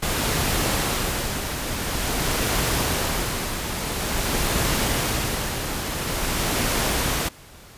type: noise with tremolo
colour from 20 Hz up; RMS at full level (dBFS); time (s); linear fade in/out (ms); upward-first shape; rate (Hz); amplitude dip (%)
pink; -22; 0.02-7.29; 10; sine; 0.48; 50
effects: pink hiss -46 dBFS RMS until 7.77 s + resampled to 32000 Hz